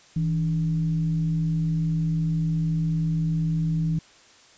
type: tone with frequency modulation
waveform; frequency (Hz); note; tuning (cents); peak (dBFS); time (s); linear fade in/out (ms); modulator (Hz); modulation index
sine; 161; E3; -41; -21; 0.16-3.99; 5; 128; 0.33
effects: white hiss -53 dBFS RMS until 4.57 s + resampled to 16000 Hz